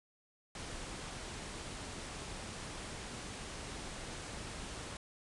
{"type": "low-pass noise", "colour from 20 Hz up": "pink", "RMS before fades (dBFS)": -45, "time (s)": [0.55, 4.97], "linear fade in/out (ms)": 2, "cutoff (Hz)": 10000, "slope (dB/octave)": 96, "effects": []}